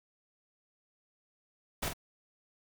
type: noise with echo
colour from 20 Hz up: pink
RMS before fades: -34 dBFS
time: 1.82-1.89 s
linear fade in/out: 10 ms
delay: 45 ms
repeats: 1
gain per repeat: -6 dB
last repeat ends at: 1.935 s
effects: none